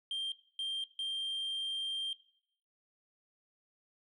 sine tone bursts at uneven times, 3175 Hz, G7, 21 cents sharp, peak -31 dBFS, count 3, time 0.11-0.32 / 0.59-0.84 / 0.99-2.13 s, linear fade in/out 2 ms, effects noise-tail reverb RT60 0.6 s tail -18 dB re dry + tanh soft clip ceiling -33 dBFS

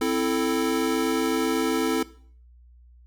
square chord, A minor, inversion first, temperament equal, 261.6 / 329.6 / 440 Hz, C4 / E4 / A4, 0 / 0 / 0 cents, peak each -27 dBFS, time 0.01-2.03 s, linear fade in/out 5 ms, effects noise-tail reverb RT60 0.5 s tail -18 dB re dry + added 60 Hz sine -49 dBFS peak until 3.06 s

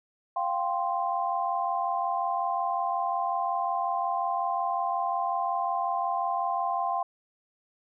sine chord, F suspended second, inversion none, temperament equal, 698.5 / 784 / 1046.5 Hz, F5 / G5 / C6, 0 / 0 / 0 cents, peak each -30 dBFS, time 0.36-7.03 s, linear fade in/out 5 ms, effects none

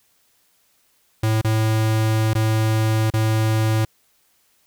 square tone with dropouts, 110 Hz, A2, in tune, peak -17 dBFS, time 1.23-3.85 s, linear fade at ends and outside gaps 5 ms, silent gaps 1.414-1.445 / 2.335-2.351 / 3.103-3.137 s, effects white hiss -62 dBFS RMS until 4.66 s

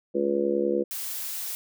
harmonic tone, 70.3 Hz, C#2, 25 cents sharp, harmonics 3 / 4 / 5 / 6 / 7 / 8, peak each -31 / -34 / -26 / -34 / -26 / -36 dBFS, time 0.14-0.84 s, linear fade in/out 20 ms
blue noise, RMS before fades -33 dBFS, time 0.91-1.55 s, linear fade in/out 0 ms
effects none

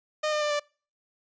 sawtooth tone with pitch steps, 612 / 603.6 / 595.3 / 587.1 Hz, D#5 / D5 / D5 / D5, -29 / +47 / +23 / -1 cents, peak -21 dBFS, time 0.23-0.598 s, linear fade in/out 10 ms, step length 92 ms, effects noise-tail reverb RT60 0.4 s tail -26 dB re dry + resampled to 16000 Hz

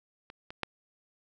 clicks, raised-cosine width 0.3 ms, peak -29 / -26 / -14 dBFS, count 3, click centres 0.301 / 0.505 / 0.633 s, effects none

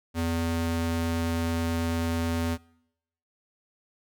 square ring-modulated tone, 166.6 Hz, E3, 19 cents sharp, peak -23 dBFS, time 0.14-2.58 s, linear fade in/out 50 ms, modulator 81 Hz, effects noise-tail reverb RT60 0.8 s tail -24 dB re dry

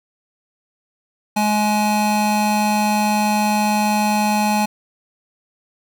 square tone pair together, 210.5 / 842 Hz, G#3 / G#5, +24 / +24 cents, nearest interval 2 octaves, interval 2400 cents, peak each -19 dBFS, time 1.36-4.66 s, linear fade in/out 10 ms, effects none

